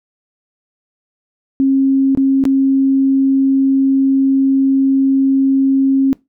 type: tone with dropouts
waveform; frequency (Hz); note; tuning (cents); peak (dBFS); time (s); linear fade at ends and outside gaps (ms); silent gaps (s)
sine; 270; C#4; -45; -9; 1.6-6.13; 0; 2.15-2.174 / 2.439-2.453
effects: noise-tail reverb RT60 0.2 s tail -21 dB re dry